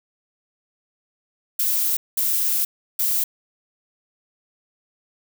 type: noise bursts at uneven times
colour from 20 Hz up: violet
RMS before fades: -21 dBFS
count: 3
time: 1.59-1.97 / 2.17-2.65 / 2.99-3.24 s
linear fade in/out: 5 ms
effects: none